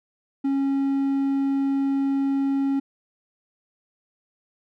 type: tone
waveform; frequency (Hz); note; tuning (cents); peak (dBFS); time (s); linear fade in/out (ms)
triangle; 274.4; C#4; -17; -18; 0.44-2.8; 10
effects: none